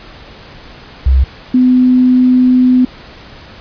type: tone pair in turn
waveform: sine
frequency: 65.7 / 252.7 Hz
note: C2 / B3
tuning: +8 / +40 cents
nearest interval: octave + major seventh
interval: 2332 cents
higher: second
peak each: -5 / -5 dBFS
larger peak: neither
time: 1.06-1.24 / 1.54-2.85 s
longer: second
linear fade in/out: 5 ms
effects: pink hiss -35 dBFS RMS until 3.6 s + resampled to 11025 Hz